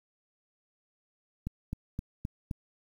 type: click train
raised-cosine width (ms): 5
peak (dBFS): -21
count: 5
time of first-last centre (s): 1.47-2.512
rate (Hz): 3.84
effects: 9-bit